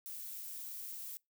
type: noise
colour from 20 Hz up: violet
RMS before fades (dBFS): -45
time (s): 0.06-1.17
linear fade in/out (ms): 0
effects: noise-tail reverb RT60 0.2 s tail -25 dB re dry